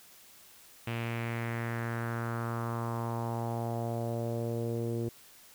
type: tone with low-pass filter sweep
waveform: sawtooth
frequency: 116.54 Hz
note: A#2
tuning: in tune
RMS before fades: -34 dBFS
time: 0.87-5.09 s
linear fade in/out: 5 ms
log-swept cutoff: 2700 to 400 Hz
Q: 3.1
effects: white hiss -56 dBFS RMS until 5.54 s